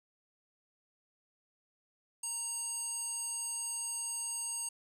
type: tone with band-pass filter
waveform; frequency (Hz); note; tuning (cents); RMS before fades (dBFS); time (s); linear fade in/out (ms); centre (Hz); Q
square; 932.3; A#5; 0; -38; 2.23-4.69; 5; 8200; 6.5
effects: 11-bit